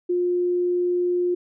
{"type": "tone", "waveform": "sine", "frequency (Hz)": 355.2, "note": "F4", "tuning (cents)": 29, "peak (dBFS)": -19, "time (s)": [0.09, 1.35], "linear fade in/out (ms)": 10, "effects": []}